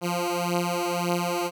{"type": "beating tone pair", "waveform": "10% pulse", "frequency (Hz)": [173.8, 175.6], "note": ["F3", "F3"], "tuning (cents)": [-8, 10], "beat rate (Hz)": 1.8, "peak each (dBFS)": -19, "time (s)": [0.01, 1.51], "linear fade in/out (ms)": 50, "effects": []}